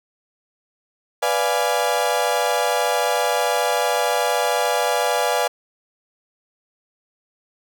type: chord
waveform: 35% pulse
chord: B diminished seventh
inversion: none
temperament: equal with one note detuned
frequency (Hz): 493.9 / 587.3 / 696 / 830.6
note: B4 / D5 / F5 / Ab5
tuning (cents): 0 / 0 / -6 / 0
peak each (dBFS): -22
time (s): 1.22-5.48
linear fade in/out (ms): 10
effects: none